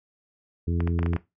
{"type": "harmonic tone", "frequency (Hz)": 85.2, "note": "F2", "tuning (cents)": -42, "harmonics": [1, 2, 3, 4, 5], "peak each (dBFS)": [-24, -30, -34, -36, -38], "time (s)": [0.67, 1.17], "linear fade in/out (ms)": 10}
{"type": "clicks", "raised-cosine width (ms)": 0.5, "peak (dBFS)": -17, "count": 7, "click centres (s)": [0.805, 0.875, 0.991, 1.03, 1.062, 1.134, 1.164]}
{"effects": ["noise-tail reverb RT60 0.2 s tail -17 dB re dry"]}